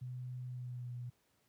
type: tone with pitch glide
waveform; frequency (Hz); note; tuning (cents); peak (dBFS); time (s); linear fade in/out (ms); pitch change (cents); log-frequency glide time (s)
sine; 125.7 to 122.4; B2 to B2; +31 to -15; -40; 0.01-1.1; 10; -46; 0.45-0.91
effects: pink hiss -75 dBFS RMS until 1.48 s + high-pass 80 Hz 12 dB/octave